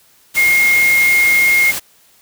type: tone in noise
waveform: sine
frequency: 2141 Hz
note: C7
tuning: 39 cents sharp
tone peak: -9 dBFS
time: 0.36-1.72 s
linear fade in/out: 20 ms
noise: white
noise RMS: -22 dBFS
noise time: 0.34-1.8 s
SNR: +10 dB
effects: white hiss -51 dBFS RMS until 2.21 s